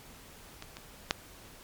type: clicks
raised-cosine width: 0.2 ms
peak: -24 / -26 / -8 dBFS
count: 3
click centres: 0.624 / 0.769 / 1.109 s
effects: pink hiss -52 dBFS RMS until 1.63 s + MP3 96 kbps